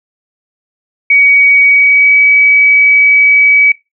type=tone with pitch glide; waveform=sine; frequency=2257 to 2278 Hz; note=C#7 to C#7; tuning=+31 to +47 cents; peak=-4 dBFS; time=1.1-3.72 s; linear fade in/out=5 ms; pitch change=+16 cents; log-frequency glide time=1.65-2.18 s; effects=noise-tail reverb RT60 0.2 s tail -18 dB re dry